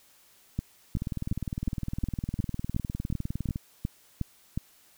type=two click trains; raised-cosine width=5 ms; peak=-16 / -19 dBFS; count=12 / 52; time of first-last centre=0.59-4.576 / 0.97-3.559 s; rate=2.76 / 19.7 Hz; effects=white hiss -60 dBFS RMS until 4.97 s